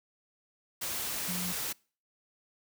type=tone in noise; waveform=sine; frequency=179.8 Hz; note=F#3; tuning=49 cents flat; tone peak=-35 dBFS; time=1.28-1.53 s; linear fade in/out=10 ms; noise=white; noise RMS=-35 dBFS; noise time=0.81-1.73 s; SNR=-3 dB; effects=noise-tail reverb RT60 0.4 s tail -25 dB re dry